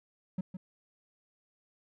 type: tone with echo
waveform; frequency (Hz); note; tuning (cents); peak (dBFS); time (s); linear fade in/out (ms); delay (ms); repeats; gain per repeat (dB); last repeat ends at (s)
triangle; 185; F#3; 0; -28; 0.38-0.41; 5; 160; 1; -8; 0.57
effects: none